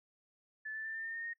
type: tone with pitch steps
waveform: sine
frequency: 1741 / 1759.2 / 1777.6 / 1796.2 / 1814.9 / 1833.9 / 1853.1 Hz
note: A6 / A6 / A6 / A6 / A#6 / A#6 / A#6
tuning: -19 / -1 / +17 / +35 / -47 / -29 / -11 cents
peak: -39 dBFS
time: 0.65-1.336 s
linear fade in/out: 10 ms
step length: 98 ms
effects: noise-tail reverb RT60 0.1 s tail -19 dB re dry